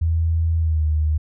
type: tone with pitch glide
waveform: sine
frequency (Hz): 82 to 76.95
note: E2 to D#2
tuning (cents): -9 to -19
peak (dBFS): -16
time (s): 0.01-1.18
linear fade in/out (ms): 10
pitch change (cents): -110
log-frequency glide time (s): 0.58-0.85
effects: none